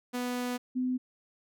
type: tone pair in turn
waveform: sawtooth / sine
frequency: 246.9 / 253.7 Hz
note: B3 / B3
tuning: 0 / +47 cents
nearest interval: unison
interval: 47 cents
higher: second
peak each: -27 dBFS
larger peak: neither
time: 0.13-0.58 / 0.75-0.98 s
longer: first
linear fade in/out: 20 ms
effects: none